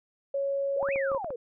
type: tone with pitch glide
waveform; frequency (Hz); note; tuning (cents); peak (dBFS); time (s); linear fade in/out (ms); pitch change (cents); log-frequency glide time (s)
sine; 554.4 to 545.5; C#5 to C#5; 0 to -28; -26; 0.34-1.18; 5; -28; 0.9-0.98
type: exponential two-way sweep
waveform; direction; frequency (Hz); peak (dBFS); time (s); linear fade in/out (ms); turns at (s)
sine; up then down; 450.8 to 2637 to 450.8; -32; 0.76-1.36; 5; 0.93
type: clicks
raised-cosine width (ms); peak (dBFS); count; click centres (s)
1; -25; 7; 0.828 / 0.888 / 0.959 / 1.117 / 1.148 / 1.245 / 1.305
effects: none